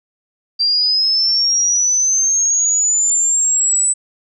sine linear sweep, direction up, 4699 to 8000 Hz, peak -12 dBFS, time 0.59-3.94 s, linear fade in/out 20 ms, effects none

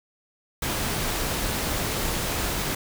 pink noise, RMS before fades -27 dBFS, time 0.62-2.75 s, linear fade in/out 5 ms, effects none

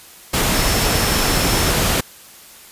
sine tone in noise, 5400 Hz, E8, 41 cents sharp, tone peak -27 dBFS, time 0.54-1.71 s, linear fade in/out 10 ms, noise pink, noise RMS -17 dBFS, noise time 0.33-2.01 s, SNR -13 dB, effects white hiss -42 dBFS RMS until 2.71 s + resampled to 32000 Hz

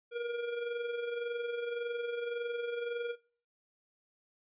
square tone with amplitude modulation, 474.6 Hz, A#4, 31 cents sharp, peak -33 dBFS, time 0.11-3.16 s, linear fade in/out 50 ms, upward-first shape sine, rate 21.8 Hz, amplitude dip 50%, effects noise-tail reverb RT60 0.4 s tail -20 dB re dry + resampled to 8000 Hz

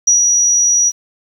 sine tone with ADSR envelope, 5810 Hz, F#8, 32 cents flat, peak -6 dBFS, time 0.07-0.92 s, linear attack 8 ms, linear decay 120 ms, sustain -3 dB, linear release 41 ms, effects 7-bit

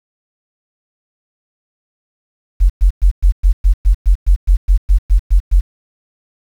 sine tone bursts, 44.82 Hz, F1, 46 cents sharp, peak -5 dBFS, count 15, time 2.6-5.61 s, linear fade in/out 20 ms, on 98 ms, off 110 ms, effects 7-bit

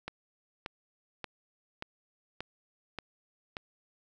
click train, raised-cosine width 0.3 ms, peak -21 dBFS, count 7, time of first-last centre 0.08-3.568 s, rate 1.72 Hz, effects none

